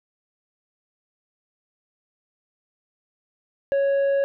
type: tone with tanh clipping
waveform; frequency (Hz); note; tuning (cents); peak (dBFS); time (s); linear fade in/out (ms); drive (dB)
sine; 554.4; C#5; 0; -19; 3.72-4.24; 0; 5
effects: none